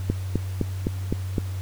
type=click train; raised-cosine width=3 ms; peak=-9 dBFS; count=6; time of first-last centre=0.1-1.382 s; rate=3.9 Hz; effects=added 94 Hz sine -27 dBFS peak until 1.61 s + pink hiss -45 dBFS RMS until 1.61 s